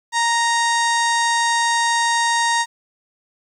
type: harmonic tone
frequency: 932.3 Hz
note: A#5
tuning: in tune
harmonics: 1 / 2 / 3 / 4 / 5 / 6 / 7 / 8 / 9 / 10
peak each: -18 / -21 / -35 / -26 / -31 / -31 / -29 / -32 / -35 / -35 dBFS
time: 0.12-2.66 s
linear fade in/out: 50 ms
effects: 9-bit